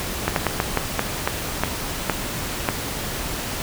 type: slowing click train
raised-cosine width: 0.5 ms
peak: -3 dBFS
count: 10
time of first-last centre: 0.28-2.688 s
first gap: 82 ms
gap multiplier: 1.28
effects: pink hiss -28 dBFS RMS until 3.62 s